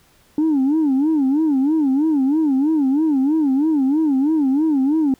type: tone with vibrato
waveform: sine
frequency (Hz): 290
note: D4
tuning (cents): -22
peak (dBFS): -12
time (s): 0.38-5.14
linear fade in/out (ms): 2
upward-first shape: sine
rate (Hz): 3.1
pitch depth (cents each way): 180
effects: tanh soft clip ceiling -12 dBFS + pink hiss -55 dBFS RMS until 5.19 s